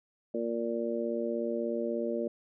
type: harmonic tone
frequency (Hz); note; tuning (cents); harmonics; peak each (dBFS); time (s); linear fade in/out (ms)
116.54; A#2; 0; 2 / 3 / 4 / 5; -35 / -35 / -35 / -35; 0.34-2.28; 5
effects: none